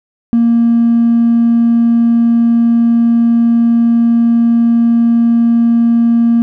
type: tone with hard clipping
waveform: sine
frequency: 233.1 Hz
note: A#3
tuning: in tune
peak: -7 dBFS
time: 0.33-6.42 s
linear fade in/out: 0 ms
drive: 1 dB
effects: none